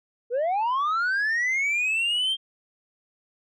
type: linear sweep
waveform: sine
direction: up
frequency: 455.1 to 3199 Hz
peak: -19 dBFS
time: 0.3-2.37 s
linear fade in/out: 50 ms
effects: tanh soft clip ceiling -21 dBFS